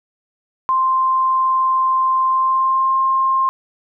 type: tone with pitch glide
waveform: sine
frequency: 1046.5 to 1060.5 Hz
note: C6 to C6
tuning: 0 to +23 cents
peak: -13 dBFS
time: 0.69-3.49 s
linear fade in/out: 0 ms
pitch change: +23 cents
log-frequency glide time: 2.27-2.98 s
effects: none